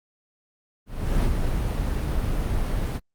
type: noise with ADSR envelope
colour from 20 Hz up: brown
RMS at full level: -20 dBFS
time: 0.86-3 s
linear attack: 360 ms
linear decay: 68 ms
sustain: -4 dB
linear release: 40 ms
effects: Opus 32 kbps